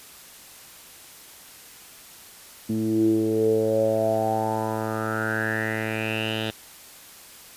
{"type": "tone with low-pass filter sweep", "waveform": "10% pulse", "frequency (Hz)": 110, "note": "A2", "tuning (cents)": 0, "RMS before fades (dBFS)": -24, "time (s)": [2.69, 6.51], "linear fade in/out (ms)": 10, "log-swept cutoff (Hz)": [260, 3400], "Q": 7.5, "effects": ["white hiss -46 dBFS RMS until 7.56 s", "resampled to 32000 Hz"]}